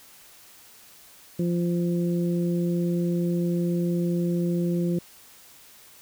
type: harmonic tone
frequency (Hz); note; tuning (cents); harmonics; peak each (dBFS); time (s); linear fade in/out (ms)
173.3; F3; -13; 1 / 2 / 3; -23 / -28 / -36; 1.39-4.99; 5
effects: white hiss -51 dBFS RMS until 6.01 s